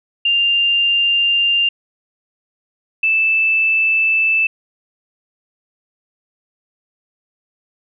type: tone pair in turn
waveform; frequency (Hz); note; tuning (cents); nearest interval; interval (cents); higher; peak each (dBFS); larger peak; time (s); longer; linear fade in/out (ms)
sine; 2794 / 2637; F7 / E7; 0 / 0; minor second; 100; first; -12 / -12; neither; 0.25-1.69 / 3.03-4.47; neither; 5
effects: none